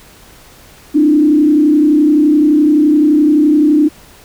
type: tone with frequency modulation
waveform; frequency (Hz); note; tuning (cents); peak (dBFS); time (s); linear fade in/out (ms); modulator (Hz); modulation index
sine; 300.1; D4; +38; -6; 0.94-3.89; 20; 31.7; 0.72
effects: pink hiss -41 dBFS RMS until 4.24 s